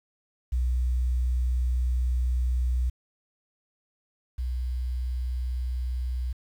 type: tone pair in turn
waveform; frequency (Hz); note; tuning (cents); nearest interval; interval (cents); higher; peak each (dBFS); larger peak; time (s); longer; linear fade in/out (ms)
sine; 62 / 62.32; B1 / B1; +7 / +16; unison; 9; second; -21 / -26; first; 0.52-2.9 / 4.38-6.33; first; 10
effects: tanh soft clip ceiling -19 dBFS + 9-bit